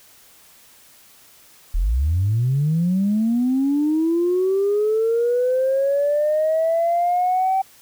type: linear sweep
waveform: sine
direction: up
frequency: 35.31 to 773 Hz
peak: -15 dBFS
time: 1.74-7.62 s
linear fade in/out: 10 ms
effects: tanh soft clip ceiling -12 dBFS + white hiss -50 dBFS RMS until 7.81 s